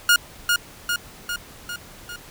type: tone with echo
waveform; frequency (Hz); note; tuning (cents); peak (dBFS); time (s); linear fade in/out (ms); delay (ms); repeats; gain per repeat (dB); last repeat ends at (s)
sawtooth; 1428; F6; +38; -9; 0.09-0.16; 2; 400; 5; -4; 2.16
effects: pink hiss -44 dBFS RMS until 2.3 s